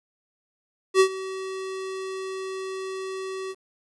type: tone with ADSR envelope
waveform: square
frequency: 380.5 Hz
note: F#4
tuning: 48 cents sharp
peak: -13 dBFS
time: 0.94-3.55 s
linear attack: 60 ms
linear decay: 81 ms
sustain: -18 dB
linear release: 46 ms
effects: resampled to 22050 Hz + 9-bit